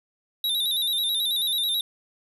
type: tone with vibrato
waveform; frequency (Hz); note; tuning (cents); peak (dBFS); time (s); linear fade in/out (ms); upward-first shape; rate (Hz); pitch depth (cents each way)
square; 3729; A#7; 0; -23; 0.44-1.81; 2; square; 9.2; 62
effects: none